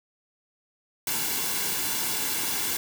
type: noise with comb filter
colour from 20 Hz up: white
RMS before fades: -28 dBFS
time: 1.07-2.77 s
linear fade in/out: 2 ms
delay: 1.6 ms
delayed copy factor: -0.55
effects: none